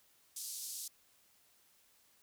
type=band-pass noise; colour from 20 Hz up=white; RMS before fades=-44 dBFS; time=0.36-0.88 s; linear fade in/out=5 ms; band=4400 to 12000 Hz; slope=24 dB/octave; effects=white hiss -69 dBFS RMS until 2.22 s